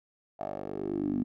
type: tone with band-pass filter sweep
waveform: 10% pulse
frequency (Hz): 49.47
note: G1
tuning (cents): +17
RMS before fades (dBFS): -33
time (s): 0.39-1.24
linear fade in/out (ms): 20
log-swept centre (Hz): 680 to 240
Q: 5.9
effects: none